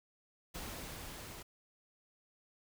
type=noise with level ramp; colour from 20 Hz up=pink; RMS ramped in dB=-44 to -49 dBFS; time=0.54-1.43 s; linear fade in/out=10 ms; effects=none